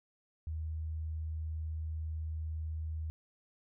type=tone; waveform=sine; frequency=79 Hz; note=D#2; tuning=27 cents sharp; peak=-35 dBFS; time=0.47-3.1 s; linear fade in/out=0 ms; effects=none

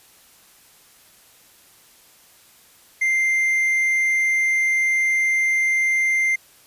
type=tone; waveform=triangle; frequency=2093 Hz; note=C7; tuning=in tune; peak=-15 dBFS; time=3.01-6.36 s; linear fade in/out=10 ms; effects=white hiss -52 dBFS RMS until 6.66 s + resampled to 32000 Hz

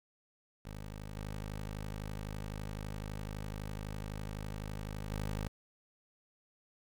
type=tone with level steps; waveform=15% pulse; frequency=51.91 Hz; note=G#1; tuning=in tune; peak=-37 / -33 / -29 dBFS; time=0.65-5.48 s; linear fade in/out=5 ms; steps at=1.16 / 5.1 s; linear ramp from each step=10 ms; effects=10-bit

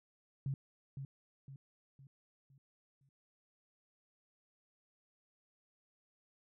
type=tone with echo; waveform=sine; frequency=136.4 Hz; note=C#3; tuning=28 cents flat; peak=-34 dBFS; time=0.46-0.54 s; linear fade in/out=2 ms; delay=510 ms; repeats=5; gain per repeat=-7 dB; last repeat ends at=3.09 s; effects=none

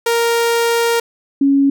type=tone pair in turn; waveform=sawtooth / sine; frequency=466.2 / 277.2 Hz; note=A#4 / C#4; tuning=0 / 0 cents; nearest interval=major sixth; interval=900 cents; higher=first; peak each=-9 dBFS; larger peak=neither; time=0.06-1 / 1.41-1.7 s; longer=first; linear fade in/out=5 ms; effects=none

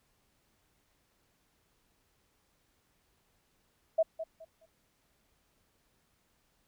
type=tone with echo; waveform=sine; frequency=647 Hz; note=E5; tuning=32 cents flat; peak=-22 dBFS; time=3.98-4.03 s; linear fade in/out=10 ms; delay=210 ms; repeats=3; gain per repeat=-12 dB; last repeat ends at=4.66 s; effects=pink hiss -73 dBFS RMS until 6.67 s

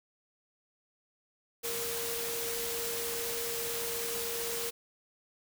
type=tone in noise; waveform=sine; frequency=466.2 Hz; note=A#4; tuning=in tune; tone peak=-38 dBFS; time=1.63-4.71 s; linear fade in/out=20 ms; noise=white; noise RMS=-36 dBFS; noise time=1.63-4.71 s; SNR=-5 dB; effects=none

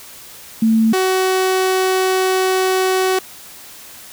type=tone pair in turn; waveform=sine / sawtooth; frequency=223 / 375 Hz; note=A3 / F#4; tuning=+23 / +23 cents; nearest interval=major sixth; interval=900 cents; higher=second; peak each=-10 dBFS; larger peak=neither; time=0.62-0.93 / 0.93-3.19 s; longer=second; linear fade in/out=5 ms; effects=white hiss -38 dBFS RMS until 4.12 s

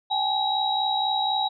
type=tone cluster; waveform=sine; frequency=781 / 845 / 3842 Hz; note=G5 / G#5 / B7; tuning=-7 / +30 / -48 cents; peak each=-26 dBFS; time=0.1-1.49 s; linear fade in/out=20 ms; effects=none

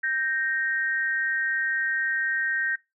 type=tone pair together; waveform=sine; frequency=1565.7 / 1862 Hz; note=G6 / A#6; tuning=-3 / -2 cents; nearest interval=minor third; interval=301 cents; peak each=-26 / -27 dBFS; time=0.03-2.76 s; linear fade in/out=10 ms; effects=noise-tail reverb RT60 0.2 s tail -18 dB re dry

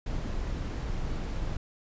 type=noise; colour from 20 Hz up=brown; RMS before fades=-32 dBFS; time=0.06-1.57 s; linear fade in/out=5 ms; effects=resampled to 16000 Hz

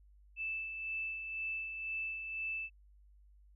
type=tone with tremolo; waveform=sine; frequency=2637 Hz; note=E7; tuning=in tune; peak=-35 dBFS; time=0.36-2.7 s; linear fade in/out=50 ms; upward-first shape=sine; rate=2 Hz; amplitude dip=45%; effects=added 50 Hz sine -59 dBFS peak until 3.55 s

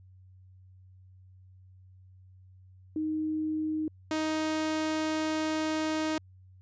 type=tone pair in turn; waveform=sine / sawtooth; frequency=311.1 / 312.9 Hz; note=D#4 / D#4; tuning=0 / +10 cents; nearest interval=unison; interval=10 cents; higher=second; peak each=-28 / -24 dBFS; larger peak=second; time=2.96-3.88 / 4.11-6.18 s; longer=second; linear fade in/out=2 ms; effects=added 93 Hz sine -52 dBFS peak until 6.61 s + resampled to 16000 Hz

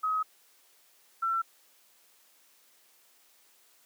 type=tone pair in turn; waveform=sine; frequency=1270 / 1345.5 Hz; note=D#6 / E6; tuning=+35 / +35 cents; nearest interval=minor second; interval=100 cents; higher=second; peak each=-26 dBFS; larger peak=neither; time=0.03-0.23 / 1.22-1.42 s; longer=neither; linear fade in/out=10 ms; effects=white hiss -63 dBFS RMS until 3.85 s + high-pass 300 Hz 12 dB/octave

